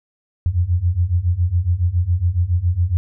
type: beating tone pair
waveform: sine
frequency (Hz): 84.2 / 91.4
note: E2 / F#2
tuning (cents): +37 / -21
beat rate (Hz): 7.2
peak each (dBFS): -19 / -17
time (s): 0.46-2.97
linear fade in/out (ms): 0
effects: none